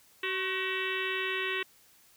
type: harmonic tone with a mistuned harmonic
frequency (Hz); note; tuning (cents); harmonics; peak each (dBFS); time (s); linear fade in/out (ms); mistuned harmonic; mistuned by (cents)
378.9; F#4; +41; 1 / 3 / 4 / 5 / 6 / 7 / 8 / 9 / 10; -36 / -40 / -40 / -35 / -41 / -36 / -40 / -44 / -46; 0.23-1.63; 5; 3; -59
effects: white hiss -61 dBFS RMS until 2.16 s